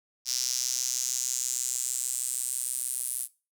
square tone with high-pass filter sweep, 63.2 Hz, B1, 41 cents sharp, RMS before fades -31 dBFS, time 0.25-3.28 s, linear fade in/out 50 ms, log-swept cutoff 5500 to 10000 Hz, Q 4.2, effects noise-tail reverb RT60 0.3 s tail -19 dB re dry

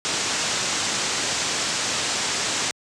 white low-pass noise, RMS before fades -25 dBFS, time 0.05-2.71 s, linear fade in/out 0 ms, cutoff 7900 Hz, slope 48 dB/octave, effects high-pass 100 Hz 12 dB/octave

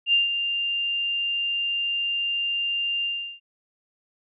sine tone with ADSR envelope, 2794 Hz, F7, in tune, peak -15 dBFS, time 0.06-3.4 s, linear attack 70 ms, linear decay 150 ms, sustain -8 dB, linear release 360 ms, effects none

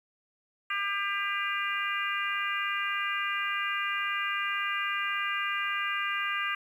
harmonic tone, 399.8 Hz, G4, 34 cents sharp, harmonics 3 / 4 / 5 / 6 / 7, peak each -33 / -34 / -35 / -36 / -36 dBFS, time 0.7-6.55 s, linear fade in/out 5 ms, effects 10-bit

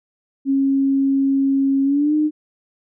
sine tone with pitch glide, 272.7 to 304.3 Hz, C#4 to D#4, -28 to -38 cents, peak -14 dBFS, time 0.45-2.31 s, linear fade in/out 50 ms, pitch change +190 cents, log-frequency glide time 1.84-2.14 s, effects none

